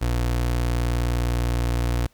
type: tone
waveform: 30% pulse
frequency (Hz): 59.6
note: A#1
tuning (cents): +39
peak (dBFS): -18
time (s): 0.01-2.07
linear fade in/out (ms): 10
effects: pink hiss -61 dBFS RMS until 2.13 s